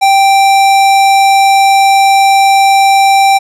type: tone with hard clipping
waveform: sine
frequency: 784 Hz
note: G5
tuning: in tune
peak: -6 dBFS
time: 0.01-3.39 s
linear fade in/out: 20 ms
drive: 18 dB
effects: none